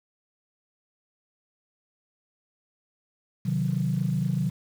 sine chord, C diminished, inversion none, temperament equal with one note detuned, 130.81 / 155.56 / 183.83 Hz, C3 / Eb3 / Gb3, 0 / 0 / -11 cents, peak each -27 dBFS, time 3.45-4.5 s, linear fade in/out 10 ms, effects tanh soft clip ceiling -15 dBFS + 8-bit

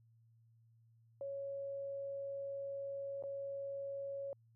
sine tone with dropouts, 554.4 Hz, C#5, in tune, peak -40 dBFS, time 1.21-4.33 s, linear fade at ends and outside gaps 1 ms, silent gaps 3.225-3.237 s, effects added 114 Hz sine -65 dBFS peak until 4.55 s

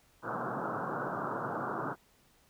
white band-pass noise, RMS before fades -36 dBFS, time 0.22-1.96 s, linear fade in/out 50 ms, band 110 to 1500 Hz, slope 96 dB/octave, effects pink hiss -66 dBFS RMS until 2.49 s

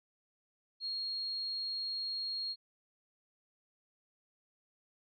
sine tone, 4270 Hz, C8, 34 cents sharp, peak -35 dBFS, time 0.8-2.56 s, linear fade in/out 50 ms, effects none

